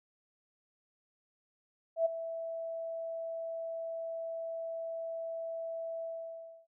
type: tone with ADSR envelope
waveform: sine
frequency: 659 Hz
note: E5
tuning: 1 cent flat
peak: -23 dBFS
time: 1.96-6.67 s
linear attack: 96 ms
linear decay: 12 ms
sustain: -13 dB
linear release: 640 ms
effects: none